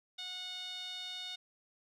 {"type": "tone with band-pass filter", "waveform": "sawtooth", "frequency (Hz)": 731, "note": "F#5", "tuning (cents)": -21, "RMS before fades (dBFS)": -43, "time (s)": [0.18, 1.36], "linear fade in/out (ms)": 10, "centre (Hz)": 3600, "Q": 5.5, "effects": []}